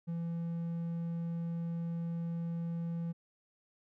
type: tone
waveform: triangle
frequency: 168.2 Hz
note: E3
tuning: 35 cents sharp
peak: -32 dBFS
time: 0.07-3.13 s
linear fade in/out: 20 ms
effects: none